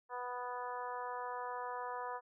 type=harmonic tone; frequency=246.9 Hz; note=B3; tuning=in tune; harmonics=2 / 3 / 4 / 5 / 6 / 7; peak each=-46 / -46 / -42 / -48 / -52 / -53 dBFS; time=0.09-2.21 s; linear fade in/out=50 ms; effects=none